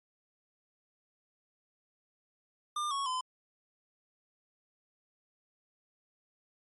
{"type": "tone with pitch steps", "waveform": "square", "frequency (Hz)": [1200, 1106.8, 1020.8], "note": ["D6", "C#6", "C6"], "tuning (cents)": [37, -3, -43], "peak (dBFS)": -32, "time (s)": [2.76, 3.21], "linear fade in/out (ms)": 5, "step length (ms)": 150, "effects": ["MP3 48 kbps"]}